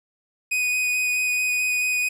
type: tone with vibrato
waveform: 45% pulse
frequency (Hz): 2489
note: D#7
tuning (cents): 0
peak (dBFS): -20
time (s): 0.51-2.09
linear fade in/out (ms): 10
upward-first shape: square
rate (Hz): 4.6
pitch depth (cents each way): 8
effects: low-pass 12000 Hz 12 dB/octave + 9-bit